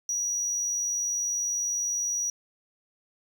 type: tone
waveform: triangle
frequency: 5800 Hz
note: F#8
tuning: 35 cents flat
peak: -25 dBFS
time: 0.09-2.3 s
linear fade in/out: 2 ms
effects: 10-bit